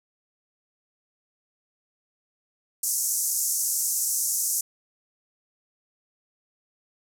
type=band-pass noise; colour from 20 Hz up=pink; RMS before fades=-26 dBFS; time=2.83-4.61 s; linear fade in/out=5 ms; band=5900 to 14000 Hz; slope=48 dB/octave; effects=none